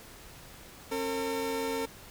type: tone pair together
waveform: 30% pulse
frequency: 270.2 / 454 Hz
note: C#4 / A#4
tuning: -44 / -46 cents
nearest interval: major sixth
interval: 898 cents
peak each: -33 / -29 dBFS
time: 0.91-1.86 s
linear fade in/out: 10 ms
effects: pink hiss -50 dBFS RMS until 2.1 s